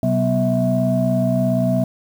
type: tone cluster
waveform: sine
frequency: 129 / 190 / 247.1 / 650 Hz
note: C3 / F#3 / B3 / E5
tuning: -24 / +46 / +1 / -24 cents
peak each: -20 dBFS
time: 0.03-1.84 s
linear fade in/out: 2 ms
effects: tanh soft clip ceiling -7 dBFS + 7-bit